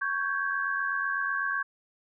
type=tone cluster; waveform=sine; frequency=1114 / 1569 / 1657 Hz; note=C#6 / G6 / G#6; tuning=+8 / +1 / -4 cents; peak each=-32 / -29 / -34 dBFS; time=0.01-1.63 s; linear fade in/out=10 ms; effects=none